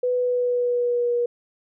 sine tone with pitch glide, 496.8 to 479.9 Hz, B4 to B4, +10 to -50 cents, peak -19 dBFS, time 0.03-1.26 s, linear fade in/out 5 ms, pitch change -60 cents, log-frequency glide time 0.14-1.14 s, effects none

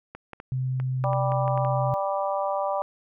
clicks, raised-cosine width 0.5 ms, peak -23 dBFS, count 10, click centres 0.15 / 0.333 / 0.401 / 0.8 / 1.041 / 1.132 / 1.32 / 1.479 / 1.576 / 1.649 s
sine tone, 129.3 Hz, C3, 20 cents flat, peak -24 dBFS, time 0.52-1.94 s, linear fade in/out 0 ms
harmonic tone, 196 Hz, G3, in tune, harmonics 3 / 4 / 5 / 6, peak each -27 / -29 / -31 / -33 dBFS, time 1.04-2.82 s, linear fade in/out 0 ms
effects none

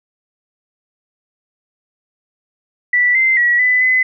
sine tone with pitch steps, 1965 / 2076 / 1926 / 2000 / 2025 Hz, B6 / C7 / B6 / B6 / B6, -9 / -14 / -44 / +21 / +43 cents, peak -10 dBFS, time 2.93-4.03 s, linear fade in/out 5 ms, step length 220 ms, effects none

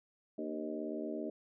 harmonic tone with a mistuned harmonic, 77.78 Hz, D#2, in tune, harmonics 3 / 4 / 5 / 6 / 7 / 8, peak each -43 / -41 / -43 / -48 / -49 / -44 dBFS, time 0.38-1.3 s, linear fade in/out 5 ms, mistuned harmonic 4, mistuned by -53 cents, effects none

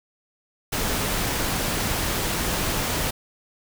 pink noise, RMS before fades -25 dBFS, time 0.72-3.11 s, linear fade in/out 10 ms, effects none

